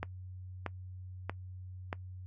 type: click train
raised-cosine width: 0.5 ms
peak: -20 dBFS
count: 4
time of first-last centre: 0.03-1.929 s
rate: 1.58 Hz
effects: noise-tail reverb RT60 0.1 s tail -21 dB re dry + added 92 Hz sine -43 dBFS peak until 2.26 s